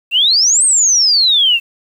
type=exponential two-way sweep; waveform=sine; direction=up then down; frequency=2647 to 8610 to 2647 Hz; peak=-8 dBFS; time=0.11-1.6 s; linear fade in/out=50 ms; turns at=0.64 s; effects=7-bit